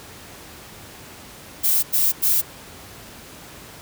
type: noise bursts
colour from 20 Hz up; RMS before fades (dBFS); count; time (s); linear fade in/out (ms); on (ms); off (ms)
violet; -18; 3; 1.63-2.418; 20; 200; 94
effects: pink hiss -41 dBFS RMS until 3.81 s + high-pass 60 Hz 12 dB/octave